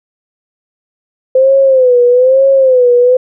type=tone with vibrato; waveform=sine; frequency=514 Hz; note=C5; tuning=31 cents flat; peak=-4 dBFS; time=1.35-3.17 s; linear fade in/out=5 ms; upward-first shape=sine; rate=1.1 Hz; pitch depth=99 cents each way; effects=none